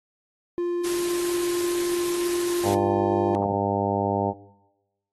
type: tone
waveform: triangle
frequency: 349.2 Hz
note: F4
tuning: in tune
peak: -21 dBFS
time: 0.58-3.35 s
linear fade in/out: 0 ms
type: noise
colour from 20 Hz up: white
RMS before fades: -33 dBFS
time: 0.84-2.75 s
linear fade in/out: 10 ms
type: harmonic tone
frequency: 100 Hz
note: G2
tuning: 35 cents sharp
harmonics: 1 / 2 / 3 / 4 / 5 / 6 / 7 / 8 / 9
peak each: -30 / -30 / -30 / -30 / -30 / -30 / -30 / -30 / -30 dBFS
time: 2.63-4.34 s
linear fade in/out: 50 ms
effects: noise-tail reverb RT60 1.0 s tail -19 dB re dry + AAC 32 kbps